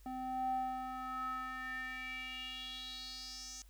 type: tone with band-pass filter sweep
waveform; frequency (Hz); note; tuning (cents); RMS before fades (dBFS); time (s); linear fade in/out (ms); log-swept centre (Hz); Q
square; 257.3; C4; -29; -42; 0.06-3.62; 0; 570 to 6300; 5.4
effects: added 49 Hz sine -57 dBFS peak until 3.69 s + white hiss -69 dBFS RMS until 3.69 s